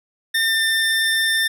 25% pulse tone with pitch glide, 1808 to 1795.5 Hz, A6 to A6, +47 to +35 cents, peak -13 dBFS, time 0.34-1.48 s, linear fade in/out 10 ms, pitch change -12 cents, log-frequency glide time 0.46-0.53 s, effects none

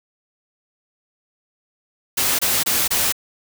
white noise bursts, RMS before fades -19 dBFS, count 4, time 2.17-3.125 s, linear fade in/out 10 ms, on 220 ms, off 25 ms, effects none

